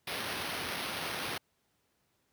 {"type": "noise with sample-and-hold", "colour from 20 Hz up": "white", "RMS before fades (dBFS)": -37, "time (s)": [0.07, 1.38], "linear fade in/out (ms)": 5, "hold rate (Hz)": 7350, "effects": ["pink hiss -75 dBFS RMS until 2.32 s", "high-pass 80 Hz 12 dB/octave"]}